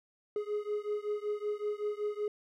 triangle beating tone pair, 415.6 / 420.9 Hz, G#4 / G#4, +1 / +23 cents, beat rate 5.3 Hz, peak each -33 / -34 dBFS, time 0.36-2.28 s, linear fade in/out 2 ms, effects none

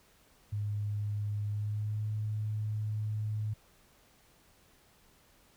sine tone with pitch glide, 103.83 to 107 Hz, G#2 to A2, 0 to -48 cents, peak -31 dBFS, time 0.52-3.54 s, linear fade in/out 10 ms, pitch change +52 cents, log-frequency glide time 1.47-2.07 s, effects pink hiss -64 dBFS RMS until 5.56 s

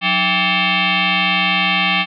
sine tone with frequency modulation, 182.9 Hz, F#3, 20 cents flat, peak -13 dBFS, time 0.01-2.06 s, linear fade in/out 50 ms, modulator 487 Hz, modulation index 6.7, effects none

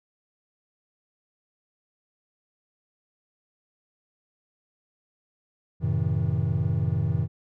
triangle chord, F# diminished seventh, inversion none, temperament just, 92.5 / 111 / 133.2 / 159.84 Hz, F#2 / A2 / C3 / Eb3, 0 / +16 / +31 / +47 cents, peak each -26 / -26 / -26 / -26 dBFS, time 5.8-7.28 s, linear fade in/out 50 ms, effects none

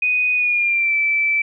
sine tone with pitch glide, 2489 to 2322 Hz, D#7 to D7, 0 to -20 cents, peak -15 dBFS, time 0.02-1.42 s, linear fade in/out 5 ms, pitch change -120 cents, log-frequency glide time 0.34-0.95 s, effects none

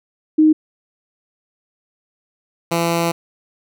sine / 10% pulse tone pair in turn, 310.6 / 168.67 Hz, D#4 / E3, -3 / +40 cents, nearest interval major seventh, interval 1057 cents, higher first, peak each -8 dBFS, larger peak neither, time 0.38-0.53 / 2.71-3.12 s, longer second, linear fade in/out 10 ms, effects none

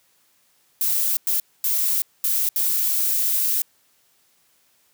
violet noise bursts at uneven times, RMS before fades -21 dBFS, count 5, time 0.81-1.17 / 1.27-1.4 / 1.64-2.02 / 2.24-2.49 / 2.56-3.62 s, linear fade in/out 2 ms, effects white hiss -62 dBFS RMS until 4.93 s + high-pass 80 Hz 12 dB/octave

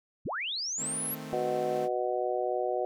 sine linear sweep, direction up, 30.53 to 11840 Hz, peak -31 dBFS, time 0.25-1.15 s, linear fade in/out 10 ms
sawtooth chord, A diminished, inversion second, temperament equal, 155.56 / 220 / 261.6 Hz, Eb3 / A3 / C4, 0 / 0 / 0 cents, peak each -39 dBFS, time 0.77-1.89 s, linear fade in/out 50 ms
harmonic tone, 123.47 Hz, B2, in tune, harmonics 3 / 4 / 5 / 6, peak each -33 / -33 / -33 / -33 dBFS, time 1.33-2.85 s, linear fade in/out 0 ms
effects none

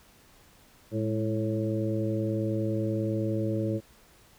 harmonic tone with a mistuned harmonic, 110 Hz, A2, in tune, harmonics 1 / 2 / 3 / 4 / 5, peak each -30 / -33 / -31 / -37 / -34 dBFS, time 0.91-3.81 s, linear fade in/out 50 ms, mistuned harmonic 2, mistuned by -69 cents, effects pink hiss -58 dBFS RMS until 4.38 s

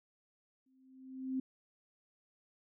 sine tone with exponential growth, 261.6 Hz, C4, in tune, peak -31 dBFS, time 0.66-1.4 s, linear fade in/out 5 ms, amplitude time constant 160 ms, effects none

